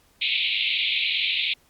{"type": "band-pass noise", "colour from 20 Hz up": "pink", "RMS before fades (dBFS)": -24, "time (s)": [0.21, 1.54], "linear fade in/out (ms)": 10, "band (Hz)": [2200, 4000], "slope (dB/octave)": 96, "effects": ["pink hiss -60 dBFS RMS until 1.69 s", "MP3 96 kbps"]}